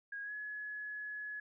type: tone with pitch glide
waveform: sine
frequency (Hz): 1640 to 1694.9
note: G#6 to G#6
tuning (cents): -22 to +35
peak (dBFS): -40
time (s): 0.12-1.4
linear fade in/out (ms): 5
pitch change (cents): +57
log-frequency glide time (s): 0.22-0.33
effects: none